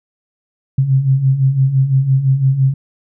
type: beating tone pair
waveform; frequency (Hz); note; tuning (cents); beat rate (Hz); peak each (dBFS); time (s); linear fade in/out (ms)
sine; 129.9 / 135.8; C3 / C#3; -12 / -35; 5.9; -17 / -11; 0.78-2.74; 5
effects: none